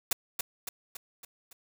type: noise with echo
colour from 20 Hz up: white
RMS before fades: -26 dBFS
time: 0.11-0.13 s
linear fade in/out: 5 ms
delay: 280 ms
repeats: 5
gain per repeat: -5 dB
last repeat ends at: 1.53 s
effects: none